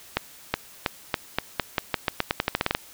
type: accelerating click train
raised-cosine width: 0.3 ms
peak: -5 dBFS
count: 18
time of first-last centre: 0.17-2.749 s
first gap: 370 ms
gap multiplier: 0.87
effects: white hiss -48 dBFS RMS until 2.93 s